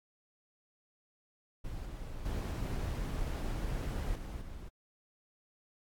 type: noise with level steps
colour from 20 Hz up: brown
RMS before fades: -41 / -43 / -35 / -41 / -46 dBFS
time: 1.64-4.69 s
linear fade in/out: 10 ms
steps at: 1.85 / 2.25 / 4.15 / 4.41 s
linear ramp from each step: 5 ms
effects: AAC 64 kbps